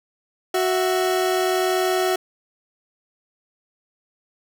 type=tone pair together; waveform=30% pulse; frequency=370.4 / 660 Hz; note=F#4 / E5; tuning=+2 / +2 cents; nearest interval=minor seventh; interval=1000 cents; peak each=-17 / -22 dBFS; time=0.54-2.16 s; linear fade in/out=5 ms; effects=none